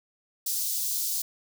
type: high-pass noise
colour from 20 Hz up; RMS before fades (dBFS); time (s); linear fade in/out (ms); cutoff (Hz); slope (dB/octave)
white; -29; 0.46-1.22; 5; 4400; 24
effects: none